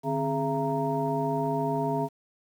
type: tone cluster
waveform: sine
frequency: 150.1 / 264.7 / 416.4 / 677 / 930 Hz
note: D3 / C4 / G#4 / E5 / A#5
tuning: +38 / +20 / +5 / +46 / -4 cents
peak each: -31 dBFS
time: 0.03-2.09 s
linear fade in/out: 50 ms
effects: tanh soft clip ceiling -14 dBFS + 9-bit

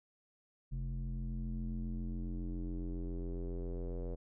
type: tone with low-pass filter sweep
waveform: square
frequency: 43.65 Hz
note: F1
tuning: in tune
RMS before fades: -39 dBFS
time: 0.71-4.16 s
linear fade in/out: 20 ms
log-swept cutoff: 160 to 500 Hz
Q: 3.5
effects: none

